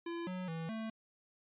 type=tone with pitch steps; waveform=square; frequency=339.2 / 183.6 / 163.4 / 221.9 Hz; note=E4 / F#3 / E3 / A3; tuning=+50 / -13 / -15 / +15 cents; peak=-39 dBFS; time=0.06-0.9 s; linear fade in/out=5 ms; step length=210 ms; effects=resampled to 8000 Hz